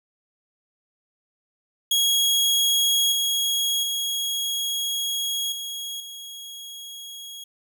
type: tone with level steps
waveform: sawtooth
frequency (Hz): 3309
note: G#7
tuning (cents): -7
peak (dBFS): -15 / -18 / -21 / -27 / -33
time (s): 1.91-7.44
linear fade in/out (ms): 5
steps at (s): 3.12 / 3.83 / 5.52 / 6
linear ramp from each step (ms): 2
effects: none